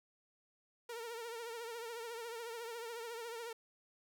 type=tone with vibrato; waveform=sawtooth; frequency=463.6 Hz; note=A#4; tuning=10 cents flat; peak=-39 dBFS; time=0.89-3.53 s; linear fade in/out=5 ms; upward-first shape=triangle; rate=14 Hz; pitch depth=78 cents each way; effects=none